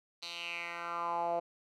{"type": "tone with band-pass filter sweep", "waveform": "10% pulse", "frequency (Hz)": 171, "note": "F3", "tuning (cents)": -36, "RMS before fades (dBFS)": -37, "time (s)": [0.22, 1.4], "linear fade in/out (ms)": 10, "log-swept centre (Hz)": [4100, 620], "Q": 4.1, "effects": []}